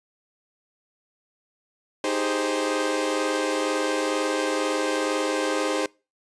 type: chord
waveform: sawtooth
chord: Ab major seventh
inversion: second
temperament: equal with one note detuned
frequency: 311.1 / 392 / 414.1 / 523.3 Hz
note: Eb4 / G4 / Ab4 / C5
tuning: 0 / 0 / -5 / 0 cents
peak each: -24 / -27 / -27 / -23 dBFS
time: 2.04-5.86 s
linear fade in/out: 2 ms
effects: noise-tail reverb RT60 0.3 s tail -24 dB re dry + resampled to 22050 Hz